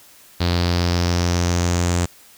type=tone with low-pass filter sweep; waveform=sawtooth; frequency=87.31 Hz; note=F2; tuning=in tune; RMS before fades=-19 dBFS; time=0.4-2.06 s; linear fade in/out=10 ms; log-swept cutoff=4300 to 7500 Hz; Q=4.4; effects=white hiss -48 dBFS RMS until 2.37 s